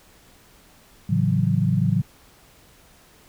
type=chord; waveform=sine; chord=F# minor seventh; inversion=first; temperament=equal; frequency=110 / 138.59 / 164.81 / 185 Hz; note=A2 / C#3 / E3 / F#3; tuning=0 / 0 / 0 / 0 cents; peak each=-23 dBFS; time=1.09-2.02 s; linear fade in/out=10 ms; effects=pink hiss -53 dBFS RMS until 3.28 s